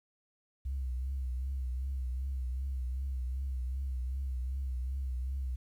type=tone with vibrato; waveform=sine; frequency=64.9 Hz; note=C2; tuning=13 cents flat; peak=-31 dBFS; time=0.65-5.56 s; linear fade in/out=10 ms; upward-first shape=triangle; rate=2.6 Hz; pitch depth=92 cents each way; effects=tanh soft clip ceiling -29 dBFS + 11-bit